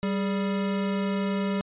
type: tone pair together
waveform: square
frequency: 195.2 / 415.3 Hz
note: G3 / G#4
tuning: -7 / 0 cents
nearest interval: octave + minor second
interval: 1307 cents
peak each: -26 / -34 dBFS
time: 0.03-1.61 s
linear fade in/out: 0 ms
effects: resampled to 8000 Hz